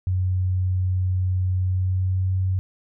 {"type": "tone with pitch glide", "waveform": "sine", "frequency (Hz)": [92.3, 93.7], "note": ["F#2", "F#2"], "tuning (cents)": [-4, 22], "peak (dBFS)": -19, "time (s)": [0.07, 2.59], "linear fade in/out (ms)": 0, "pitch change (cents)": 26, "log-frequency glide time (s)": [1.59, 2.35], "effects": []}